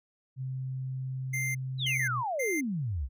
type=tone with pitch glide; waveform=sine; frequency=130.81 to 123.83 Hz; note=C3 to B2; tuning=0 to +5 cents; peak=-32 dBFS; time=0.36-2.24 s; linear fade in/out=50 ms; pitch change=-95 cents; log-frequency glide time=2.03-2.11 s
type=tone bursts; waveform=square; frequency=2093 Hz; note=C7; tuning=in tune; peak=-31 dBFS; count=3; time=1.33-2.61 s; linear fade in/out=10 ms; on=220 ms; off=310 ms
type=exponential sweep; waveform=sine; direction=down; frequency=4056 to 57.8 Hz; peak=-29 dBFS; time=1.78-3.09 s; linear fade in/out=50 ms
effects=none